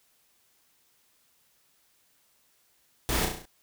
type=noise with echo; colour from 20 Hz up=pink; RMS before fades=-28 dBFS; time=3.09-3.25 s; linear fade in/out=0 ms; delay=34 ms; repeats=6; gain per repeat=-4 dB; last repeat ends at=3.454 s; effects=white hiss -67 dBFS RMS until 3.62 s